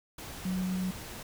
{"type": "tone in noise", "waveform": "sine", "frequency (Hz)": 185, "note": "F#3", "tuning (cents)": 0, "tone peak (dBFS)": -29, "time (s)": [0.45, 0.91], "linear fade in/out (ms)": 5, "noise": "pink", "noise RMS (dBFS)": -43, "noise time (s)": [0.18, 1.23], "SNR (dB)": 11, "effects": []}